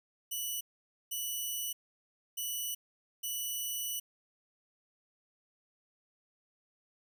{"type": "tone bursts at uneven times", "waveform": "5% pulse", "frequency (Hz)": 2960, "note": "F#7", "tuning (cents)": 0, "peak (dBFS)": -26, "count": 4, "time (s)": [[0.31, 0.61], [1.11, 1.73], [2.37, 2.75], [3.23, 4]], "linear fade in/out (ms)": 10, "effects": []}